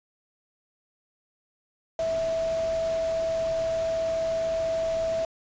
sine tone in noise, 654 Hz, E5, 14 cents flat, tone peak -24 dBFS, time 1.99-5.25 s, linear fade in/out 2 ms, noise pink, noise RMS -40 dBFS, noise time 1.99-5.25 s, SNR +13 dB, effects resampled to 16000 Hz

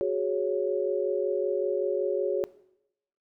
sine chord, F# suspended second, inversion none, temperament equal, 370 / 415.3 / 554.4 Hz, F#4 / G#4 / C#5, 0 / 0 / 0 cents, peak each -28 / -29 / -29 dBFS, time 0.01-2.44 s, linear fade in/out 0 ms, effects noise-tail reverb RT60 0.8 s tail -19 dB re dry

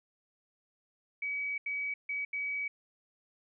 sine tone bursts at uneven times, 2274 Hz, C#7, 44 cents sharp, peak -32 dBFS, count 4, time 1.22-1.58 / 1.66-1.94 / 2.09-2.25 / 2.33-2.68 s, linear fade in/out 5 ms, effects none

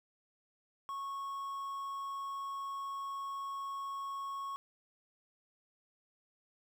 triangle tone with quantisation, 1101 Hz, C#6, 12 cents flat, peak -36 dBFS, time 0.89-4.56 s, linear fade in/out 0 ms, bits 10, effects none

